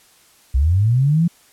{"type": "linear sweep", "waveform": "sine", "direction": "up", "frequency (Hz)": [59.9, 174.61], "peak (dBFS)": -12, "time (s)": [0.54, 1.28], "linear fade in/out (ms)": 10, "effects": ["white hiss -52 dBFS RMS until 1.52 s", "low-pass 12000 Hz 12 dB/octave"]}